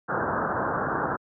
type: low-pass noise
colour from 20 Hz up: white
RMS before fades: -27 dBFS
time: 0.08-1.17 s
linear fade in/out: 20 ms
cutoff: 1600 Hz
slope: 96 dB/octave
effects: high-pass 100 Hz 12 dB/octave